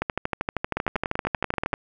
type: two click trains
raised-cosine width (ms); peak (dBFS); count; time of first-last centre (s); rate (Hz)
0.5; -9 / -10; 23 / 11; 0.02-1.739 / 0.77-1.732; 12.8 / 10.4
effects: none